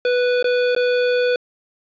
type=tone with dropouts; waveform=square; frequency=493.6 Hz; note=B4; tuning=1 cent flat; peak=-16 dBFS; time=0.05-1.36 s; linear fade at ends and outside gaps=2 ms; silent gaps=0.427-0.443 / 0.75-0.763 s; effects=resampled to 11025 Hz + 8-bit